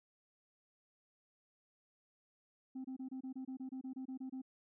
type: tone bursts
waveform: sine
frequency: 261.3 Hz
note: C4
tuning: 2 cents flat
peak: -39 dBFS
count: 14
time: 2.75-4.418 s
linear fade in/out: 10 ms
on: 95 ms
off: 26 ms
effects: tanh soft clip ceiling -40 dBFS